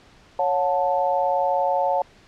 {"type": "chord", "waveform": "sine", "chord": "F# minor", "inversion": "second", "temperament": "equal with one note detuned", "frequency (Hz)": [554.4, 723.1, 880], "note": ["C#5", "F#5", "A5"], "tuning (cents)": [0, -40, 0], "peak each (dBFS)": -23, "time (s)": [0.39, 2.02], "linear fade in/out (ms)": 2, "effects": ["pink hiss -52 dBFS RMS until 2.27 s", "low-pass 5000 Hz 12 dB/octave"]}